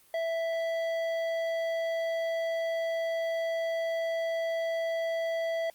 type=tone with tanh clipping; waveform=sine; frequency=660 Hz; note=E5; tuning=2 cents sharp; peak=-30 dBFS; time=0.14-5.7 s; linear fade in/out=2 ms; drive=12 dB; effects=white hiss -61 dBFS RMS until 5.74 s + Opus 32 kbps